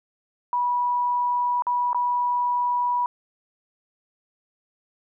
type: tone with dropouts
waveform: sine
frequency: 976 Hz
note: B5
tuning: 21 cents flat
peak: -20 dBFS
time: 0.53-3.06 s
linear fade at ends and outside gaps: 1 ms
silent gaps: 1.622-1.668 / 1.931-1.946 s
effects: none